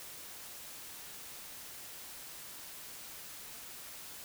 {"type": "silence", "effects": ["white hiss -48 dBFS RMS until 4.24 s"]}